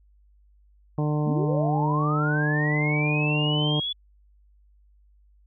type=harmonic tone; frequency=150 Hz; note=D3; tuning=37 cents sharp; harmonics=1 / 2 / 3 / 4 / 5 / 6 / 7; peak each=-23 / -29 / -33 / -35 / -37 / -39 / -40 dBFS; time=0.98-3.8 s; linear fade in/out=2 ms
type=linear sweep; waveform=sine; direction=up; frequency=196 to 3439 Hz; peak=-26 dBFS; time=1.26-3.93 s; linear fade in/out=10 ms
effects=added 50 Hz sine -55 dBFS peak until 5.46 s